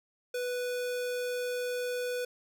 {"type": "tone", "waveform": "square", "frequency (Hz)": 493.9, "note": "B4", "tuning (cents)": 0, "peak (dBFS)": -32, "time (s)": [0.34, 2.25], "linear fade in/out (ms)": 5, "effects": []}